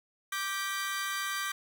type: chord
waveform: sawtooth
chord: G major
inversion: second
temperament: equal with one note detuned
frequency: 1174.7 / 1568 / 1937.1 Hz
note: D6 / G6 / B6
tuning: 0 / 0 / -34 cents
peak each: -32 / -32 / -35 dBFS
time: 0.32-1.52 s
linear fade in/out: 5 ms
effects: none